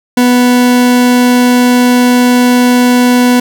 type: tone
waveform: 40% pulse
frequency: 246.8 Hz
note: B3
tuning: 1 cent flat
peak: -4 dBFS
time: 0.17-3.4 s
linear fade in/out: 5 ms
effects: none